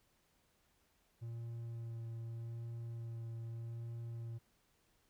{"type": "tone with vibrato", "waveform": "triangle", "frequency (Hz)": 115.7, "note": "A#2", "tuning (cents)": -13, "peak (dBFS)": -40, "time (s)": [1.21, 4.39], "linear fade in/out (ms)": 20, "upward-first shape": "sine", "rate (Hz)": 0.82, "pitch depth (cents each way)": 14, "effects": ["pink hiss -75 dBFS RMS until 5.09 s"]}